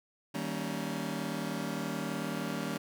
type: chord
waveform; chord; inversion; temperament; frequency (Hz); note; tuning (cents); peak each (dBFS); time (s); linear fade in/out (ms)
sawtooth; Eb dominant seventh; none; just; 155.56 / 194.45 / 233.3 / 280; Eb3 / G3 / Bb3 / Db4; 0 / -14 / +2 / +18; -36 / -34 / -35 / -35; 0.34-2.78; 10
effects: none